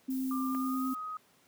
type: tone with vibrato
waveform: sine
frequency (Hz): 261.6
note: C4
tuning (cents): 0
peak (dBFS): -30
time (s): 0.08-0.94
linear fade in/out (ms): 10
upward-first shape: triangle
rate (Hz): 9.2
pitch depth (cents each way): 9
type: noise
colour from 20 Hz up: violet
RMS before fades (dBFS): -47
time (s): 0.1-0.95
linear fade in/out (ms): 5
type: tone with pitch glide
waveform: sine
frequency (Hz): 1191 to 1256.7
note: D6 to D#6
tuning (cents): +24 to +17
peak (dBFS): -36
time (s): 0.31-1.17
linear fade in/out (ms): 2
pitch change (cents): +93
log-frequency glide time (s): 0.46-0.88
type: clicks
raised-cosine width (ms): 0.5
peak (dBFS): -31 / -34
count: 2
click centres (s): 0.548 / 0.551
effects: pink hiss -65 dBFS RMS until 1.47 s + high-pass 150 Hz 12 dB/octave